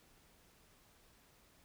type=silence; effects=pink hiss -67 dBFS RMS until 1.64 s